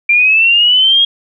sine linear sweep, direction up, 2362 to 3284 Hz, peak -6 dBFS, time 0.09-1.05 s, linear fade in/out 5 ms, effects none

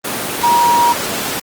sine tone in noise, 951 Hz, A#5, 34 cents sharp, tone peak -9 dBFS, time 0.43-0.93 s, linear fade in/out 10 ms, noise pink, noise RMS -19 dBFS, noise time 0.04-1.4 s, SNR +7 dB, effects high-pass 200 Hz 12 dB/octave + Opus 24 kbps

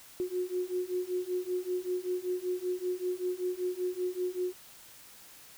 sine beating tone pair, 360 / 365.2 Hz, F#4 / F#4, -47 / -23 cents, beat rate 5.2 Hz, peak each -34 / -33 dBFS, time 0.2-4.53 s, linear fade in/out 0 ms, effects white hiss -53 dBFS RMS until 5.57 s

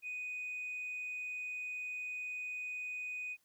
sine tone, 2489 Hz, D#7, in tune, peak -37 dBFS, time 0.02-3.37 s, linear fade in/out 50 ms, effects tanh soft clip ceiling -36 dBFS + white hiss -75 dBFS RMS until 3.44 s

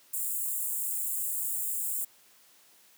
white high-pass noise, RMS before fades -32 dBFS, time 0.13-2.05 s, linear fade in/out 10 ms, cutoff 7200 Hz, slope 96 dB/octave, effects white hiss -60 dBFS RMS until 2.97 s + high-pass 150 Hz 12 dB/octave

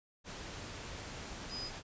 sine tone in noise, 4978 Hz, D#8, in tune, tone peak -40 dBFS, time 1.49-1.71 s, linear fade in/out 50 ms, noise pink, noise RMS -45 dBFS, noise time 0.24-1.83 s, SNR +2 dB, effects resampled to 16000 Hz

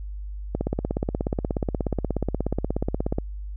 click train, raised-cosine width 2 ms, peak -11 dBFS, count 45, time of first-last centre 0.55-3.185 s, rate 16.7 Hz, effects added 50 Hz sine -31 dBFS peak until 3.56 s

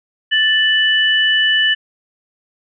sine tone pair together, 1760 / 2969 Hz, A6 / F#7, 0 / +5 cents, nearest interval major sixth, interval 905 cents, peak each -14 dBFS, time 0.31-1.75 s, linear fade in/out 20 ms, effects none

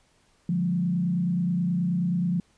sine tone with frequency modulation, 176.4 Hz, F3, 18 cents sharp, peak -22 dBFS, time 0.49-2.4 s, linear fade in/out 2 ms, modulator 29.4 Hz, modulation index 0.74, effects pink hiss -64 dBFS RMS until 2.57 s + resampled to 22050 Hz

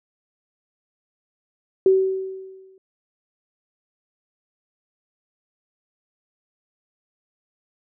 sine tone with exponential decay, 380.7 Hz, F#4, 49 cents sharp, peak -10 dBFS, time 1.86-2.78 s, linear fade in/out 2 ms, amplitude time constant 200 ms, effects none

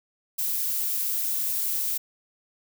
violet noise, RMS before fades -27 dBFS, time 0.38-1.98 s, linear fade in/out 10 ms, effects none

